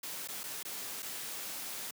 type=noise with dropouts; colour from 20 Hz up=white; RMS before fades=-41 dBFS; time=0.03-1.91 s; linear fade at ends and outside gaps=5 ms; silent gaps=0.276-0.285 / 0.434-0.438 / 0.63-0.65 / 1.023-1.027 s; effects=high-pass 150 Hz 12 dB/octave